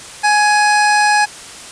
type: tone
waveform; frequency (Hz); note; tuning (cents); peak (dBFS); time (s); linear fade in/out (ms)
25% pulse; 836; G#5; +11; -6; 0.23-1.26; 20
effects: white hiss -33 dBFS RMS until 1.71 s + resampled to 22050 Hz